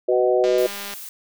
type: harmonic tone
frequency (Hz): 124.5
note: B2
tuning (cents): +14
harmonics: 3 / 4 / 5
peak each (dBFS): -19 / -20 / -21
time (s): 0.08-0.67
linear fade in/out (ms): 10
type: tone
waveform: sine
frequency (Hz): 747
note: F#5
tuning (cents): +16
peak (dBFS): -26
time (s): 0.11-0.46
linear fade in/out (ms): 20
type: click train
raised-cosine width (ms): 0.2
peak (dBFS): -16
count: 101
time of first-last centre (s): 0.44-0.938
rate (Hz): 201
type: noise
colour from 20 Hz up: blue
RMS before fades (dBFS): -36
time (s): 0.58-1.09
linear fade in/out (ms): 2
effects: none